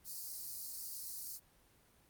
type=high-pass noise; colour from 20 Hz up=white; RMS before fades=-45 dBFS; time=0.04-1.4 s; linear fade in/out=50 ms; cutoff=4200 Hz; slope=96 dB/octave; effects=pink hiss -68 dBFS RMS until 2.09 s + Opus 32 kbps